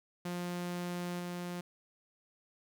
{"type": "tone with level steps", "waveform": "sawtooth", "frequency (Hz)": 176.4, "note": "F3", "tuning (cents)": 18, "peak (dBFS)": [-32, -34], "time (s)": [0.25, 1.61], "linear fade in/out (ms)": 5, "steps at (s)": 1.19, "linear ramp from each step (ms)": 10, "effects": []}